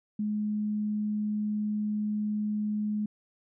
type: tone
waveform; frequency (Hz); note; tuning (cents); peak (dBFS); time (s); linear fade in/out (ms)
sine; 210.7; G#3; +25; -27; 0.19-3.06; 5
effects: none